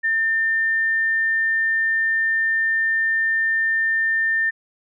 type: tone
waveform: sine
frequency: 1800 Hz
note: A6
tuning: 39 cents sharp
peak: -17 dBFS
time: 0.03-4.51 s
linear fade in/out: 20 ms
effects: none